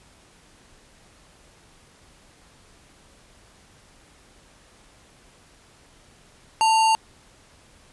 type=tone with sample-and-hold; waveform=sine; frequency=889 Hz; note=A5; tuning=18 cents sharp; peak=-15 dBFS; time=6.61-6.95 s; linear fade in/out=0 ms; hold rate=3675 Hz; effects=pink hiss -54 dBFS RMS until 7.92 s + resampled to 24000 Hz